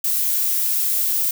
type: noise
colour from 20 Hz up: violet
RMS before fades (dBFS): -20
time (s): 0.04-1.31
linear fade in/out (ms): 2
effects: none